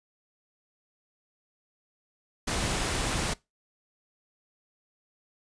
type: noise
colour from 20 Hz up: pink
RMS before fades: -29 dBFS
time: 2.47-3.34 s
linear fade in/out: 10 ms
effects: noise-tail reverb RT60 0.2 s tail -21 dB re dry + resampled to 22050 Hz